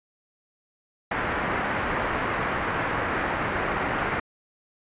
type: low-pass noise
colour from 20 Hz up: white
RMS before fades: -27 dBFS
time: 1.11-4.2 s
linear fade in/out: 5 ms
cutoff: 1900 Hz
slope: 24 dB/octave
effects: resampled to 8000 Hz